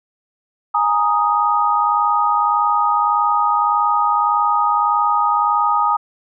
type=chord; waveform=sine; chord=Ab suspended second; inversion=none; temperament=equal; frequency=830.6 / 932.3 / 1244.5 Hz; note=Ab5 / Bb5 / Eb6; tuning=0 / 0 / 0 cents; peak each=-19 / -19 / -16 dBFS; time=0.74-5.97 s; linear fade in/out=10 ms; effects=none